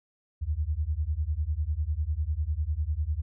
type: beating tone pair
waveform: sine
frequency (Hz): 71.6 / 81.6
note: D2 / E2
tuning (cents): -43 / -17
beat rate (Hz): 10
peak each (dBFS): -29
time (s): 0.41-3.22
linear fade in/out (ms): 20
effects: none